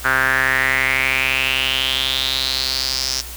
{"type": "tone with band-pass filter sweep", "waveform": "sawtooth", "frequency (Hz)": 131.8, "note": "C3", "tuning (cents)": 13, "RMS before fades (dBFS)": -19, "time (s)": [0.04, 3.22], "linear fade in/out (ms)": 20, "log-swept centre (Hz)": [1500, 5500], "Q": 6, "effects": ["added 60 Hz sine -34 dBFS peak until 3.36 s", "white hiss -34 dBFS RMS until 3.36 s"]}